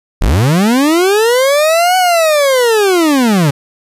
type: linear two-way sweep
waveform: 40% pulse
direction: up then down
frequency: 30.87 to 750 to 133.4 Hz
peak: -7 dBFS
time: 0.21-3.51 s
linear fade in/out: 10 ms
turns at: 1.97 s
effects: resampled to 32000 Hz + 8-bit